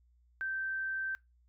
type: tone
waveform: sine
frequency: 1557 Hz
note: G6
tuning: 12 cents flat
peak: -33 dBFS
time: 0.41-1.15 s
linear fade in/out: 0 ms
effects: noise-tail reverb RT60 0.2 s tail -23 dB re dry + added 60 Hz sine -64 dBFS peak until 1.48 s